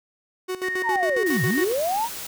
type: tone with tremolo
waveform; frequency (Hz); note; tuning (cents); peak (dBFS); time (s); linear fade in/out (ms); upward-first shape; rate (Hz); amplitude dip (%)
45% pulse; 370; F#4; 0; -25; 0.48-1.73; 20; square; 7.3; 75
type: tone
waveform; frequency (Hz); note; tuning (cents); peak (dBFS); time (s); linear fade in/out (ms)
sine; 1857; A#6; -7; -25; 0.63-1.64; 10
type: linear two-way sweep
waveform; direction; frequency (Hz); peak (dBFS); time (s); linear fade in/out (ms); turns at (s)
sine; down then up; 977 to 110 to 977; -21; 0.83-2.09; 50; 1.44
type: noise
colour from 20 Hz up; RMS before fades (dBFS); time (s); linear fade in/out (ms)
white; -34; 1.26-2.27; 5
effects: none